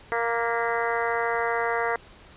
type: harmonic tone with a mistuned harmonic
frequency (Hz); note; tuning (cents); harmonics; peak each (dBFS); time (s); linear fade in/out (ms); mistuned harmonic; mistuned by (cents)
233.1; A#3; 0; 2 / 3 / 4 / 5 / 6 / 7 / 8 / 9; -28 / -30 / -31 / -32 / -33 / -33 / -34 / -35; 0.12-1.96; 0; 9; -65
effects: pink hiss -50 dBFS RMS until 2.36 s + resampled to 8000 Hz